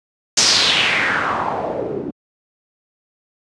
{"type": "noise with low-pass filter sweep", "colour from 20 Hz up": "white", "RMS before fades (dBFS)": -18, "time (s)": [0.37, 2.11], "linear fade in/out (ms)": 5, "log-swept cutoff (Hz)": [6200, 300], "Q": 3.2, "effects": ["high-pass 100 Hz 12 dB/octave", "resampled to 22050 Hz"]}